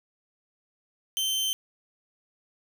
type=tone with amplitude modulation; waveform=sawtooth; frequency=3099 Hz; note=G7; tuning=21 cents flat; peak=-21 dBFS; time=1.17-1.53 s; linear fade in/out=0 ms; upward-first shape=sine; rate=299 Hz; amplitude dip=25%; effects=none

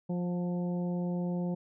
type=harmonic tone with a mistuned harmonic; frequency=176.4 Hz; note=F3; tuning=18 cents sharp; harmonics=1 / 2 / 3 / 4 / 5; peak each=-30 / -40 / -41 / -48 / -50 dBFS; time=0.09-1.55 s; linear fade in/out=10 ms; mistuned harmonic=4; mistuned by=+23 cents; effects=none

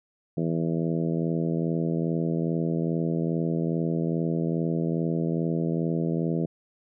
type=harmonic tone; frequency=82.41 Hz; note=E2; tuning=in tune; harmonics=2 / 3 / 4 / 5 / 6 / 7 / 8; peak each=-26 / -31 / -31 / -34 / -36 / -40 / -40 dBFS; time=0.37-6.46 s; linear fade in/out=5 ms; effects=none

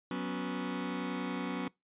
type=chord; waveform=sawtooth; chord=F# suspended fourth; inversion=none; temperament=just; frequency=185 / 246.7 / 277.5 Hz; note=F#3 / B3 / C#4; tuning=0 / -2 / +2 cents; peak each=-34 dBFS; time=0.11-1.68 s; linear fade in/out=2 ms; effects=noise-tail reverb RT60 0.2 s tail -24 dB re dry + resampled to 8000 Hz

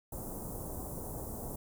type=band-stop noise; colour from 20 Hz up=pink; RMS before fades=-41 dBFS; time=0.12-1.56 s; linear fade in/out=5 ms; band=880 to 8700 Hz; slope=24 dB/octave; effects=none

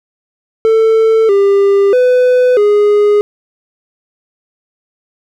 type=tone with pitch steps; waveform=triangle; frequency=445.2 / 398.2 / 501 / 414.3 Hz; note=A4 / G4 / B4 / G#4; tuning=+20 / +27 / +25 / -4 cents; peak=-4 dBFS; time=0.65-3.21 s; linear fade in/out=0 ms; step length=640 ms; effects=none

